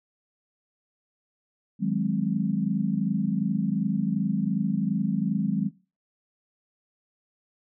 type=chord; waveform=sine; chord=Ab dominant seventh; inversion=second; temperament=equal; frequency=155.56 / 185 / 207.7 / 261.6 Hz; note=Eb3 / Gb3 / Ab3 / C4; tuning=0 / 0 / 0 / 0 cents; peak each=-31 / -26 / -26 / -32 dBFS; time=1.79-5.71 s; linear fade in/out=50 ms; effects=noise-tail reverb RT60 0.3 s tail -18 dB re dry